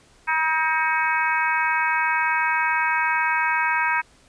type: harmonic tone with a mistuned harmonic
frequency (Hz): 318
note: D#4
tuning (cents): +38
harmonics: 3 / 4 / 5 / 6 / 7 / 8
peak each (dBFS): -23 / -29 / -24 / -30 / -27 / -29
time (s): 0.27-4.02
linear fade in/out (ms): 20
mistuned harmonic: 6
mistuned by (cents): -36
effects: pink hiss -55 dBFS RMS until 4.28 s + resampled to 22050 Hz